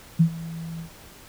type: tone with ADSR envelope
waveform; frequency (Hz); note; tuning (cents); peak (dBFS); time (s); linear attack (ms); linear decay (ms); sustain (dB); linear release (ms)
sine; 164.81; E3; 0; -11; 0.19-0.9; 16; 85; -20; 95
effects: pink hiss -47 dBFS RMS until 1.28 s